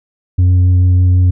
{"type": "tone with tanh clipping", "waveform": "sine", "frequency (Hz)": 90.6, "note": "F#2", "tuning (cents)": -36, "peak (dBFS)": -7, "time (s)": [0.38, 1.31], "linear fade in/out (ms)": 10, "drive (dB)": 3, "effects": []}